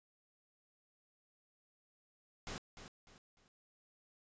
pink noise with echo, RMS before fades -44 dBFS, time 2.47-2.58 s, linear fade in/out 0 ms, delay 300 ms, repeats 3, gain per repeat -9 dB, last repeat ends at 3.48 s, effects resampled to 16000 Hz

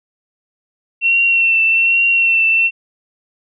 sine tone with vibrato, 2711 Hz, E7, 48 cents sharp, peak -10 dBFS, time 1.01-2.71 s, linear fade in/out 50 ms, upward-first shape triangle, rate 1.2 Hz, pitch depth 31 cents each way, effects none

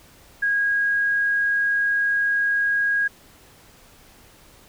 sine tone, 1640 Hz, G#6, 22 cents flat, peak -18 dBFS, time 0.42-3.08 s, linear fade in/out 10 ms, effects pink hiss -51 dBFS RMS until 4.68 s

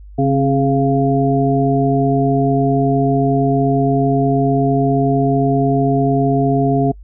harmonic tone with a mistuned harmonic, 138.59 Hz, C#3, in tune, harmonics 1 / 2 / 3 / 5, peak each -16 / -16 / -19 / -19 dBFS, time 0.18-6.92 s, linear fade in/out 10 ms, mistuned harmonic 2, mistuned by -49 cents, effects noise-tail reverb RT60 0.1 s tail -26 dB re dry + added 50 Hz sine -34 dBFS peak until 7.03 s

